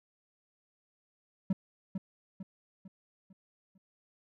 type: tone with echo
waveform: triangle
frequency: 190.5 Hz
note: G3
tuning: 49 cents flat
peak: -23 dBFS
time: 1.5-1.53 s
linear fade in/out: 5 ms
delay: 450 ms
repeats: 5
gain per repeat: -7 dB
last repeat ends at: 3.78 s
effects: none